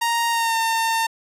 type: tone with pitch glide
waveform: sawtooth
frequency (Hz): 932.3 to 906.3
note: A#5 to A#5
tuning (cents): 0 to -49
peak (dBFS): -15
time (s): 0.01-1.07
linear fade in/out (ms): 10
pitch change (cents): -49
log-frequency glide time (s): 0.3-0.56
effects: resampled to 32000 Hz